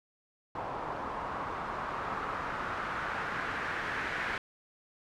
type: noise with low-pass filter sweep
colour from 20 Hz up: white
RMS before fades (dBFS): -36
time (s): 0.55-4.38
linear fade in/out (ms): 2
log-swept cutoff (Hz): 920 to 1800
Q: 2.4
effects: none